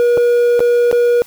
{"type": "tone with dropouts", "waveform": "triangle", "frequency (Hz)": 480, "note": "B4", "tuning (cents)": -49, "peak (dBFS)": -7, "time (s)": [0, 1.22], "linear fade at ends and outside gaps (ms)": 0, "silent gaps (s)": [[0.173, 0.177], [0.594, 0.604], [0.914, 0.927]], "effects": ["white hiss -42 dBFS RMS until 1.26 s"]}